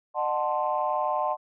sine chord, D# diminished seventh, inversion none, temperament equal with one note detuned, 607.7 / 740 / 880 / 1046.5 Hz, D#5 / F#5 / A5 / C6, -41 / 0 / 0 / 0 cents, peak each -29 dBFS, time 0.14-1.37 s, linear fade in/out 50 ms, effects tanh soft clip ceiling -14 dBFS

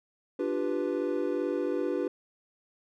triangle chord, G dominant seventh, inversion second, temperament equal, 293.7 / 349.2 / 392 / 493.9 Hz, D4 / F4 / G4 / B4, 0 / 0 / 0 / 0 cents, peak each -31 dBFS, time 0.39-2.08 s, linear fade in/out 5 ms, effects none

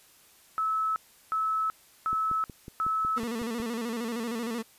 sine tone bursts, 1300 Hz, E6, 24 cents flat, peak -25 dBFS, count 4, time 0.58-3.18 s, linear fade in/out 0 ms, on 380 ms, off 360 ms
click train, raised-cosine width 3 ms, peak -28 dBFS, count 9, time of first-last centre 2.13-3.601 s, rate 5.44 Hz
30% pulse tone with vibrato, 231.5 Hz, A#3, 12 cents flat, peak -28 dBFS, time 3.16-4.63 s, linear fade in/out 20 ms, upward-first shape square, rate 13 Hz, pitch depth 68 cents each way
effects white hiss -58 dBFS RMS until 4.78 s + resampled to 32000 Hz

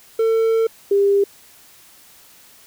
triangle / sine tone pair in turn, 450.1 / 399.9 Hz, A4 / G4, +39 / +35 cents, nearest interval major second, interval 204 cents, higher first, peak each -12 dBFS, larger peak neither, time 0.19-0.67 / 0.91-1.24 s, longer first, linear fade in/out 5 ms, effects white hiss -48 dBFS RMS until 2.66 s

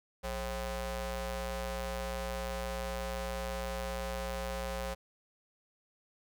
sawtooth ring-modulated tone, 240.4 Hz, B3, 46 cents flat, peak -28 dBFS, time 0.23-4.95 s, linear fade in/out 20 ms, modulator 299 Hz, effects none

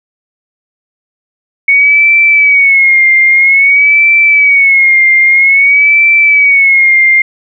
sine tone with vibrato, 2217 Hz, C#7, in tune, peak -3 dBFS, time 1.68-7.22 s, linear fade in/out 5 ms, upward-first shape sine, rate 0.51 Hz, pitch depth 89 cents each way, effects none

